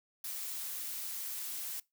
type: noise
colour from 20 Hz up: blue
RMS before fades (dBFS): -40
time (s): 0.24-1.8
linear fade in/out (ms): 5
effects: noise-tail reverb RT60 0.2 s tail -22 dB re dry